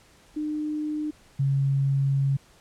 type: tone pair in turn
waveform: sine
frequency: 303.1 / 137.53 Hz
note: D#4 / C#3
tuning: -45 / -13 cents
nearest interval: octave + major second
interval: 1368 cents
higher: first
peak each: -26 / -20 dBFS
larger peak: second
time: 0.36-1.11 / 1.39-2.37 s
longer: second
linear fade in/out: 10 ms
effects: pink hiss -56 dBFS RMS until 2.6 s + low-pass 10000 Hz 12 dB/octave